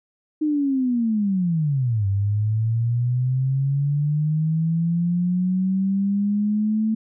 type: linear two-way sweep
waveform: sine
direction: down then up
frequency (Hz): 310.3 to 97.2 to 220.9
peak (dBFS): -18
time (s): 0.41-6.95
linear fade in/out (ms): 10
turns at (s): 2.07
effects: none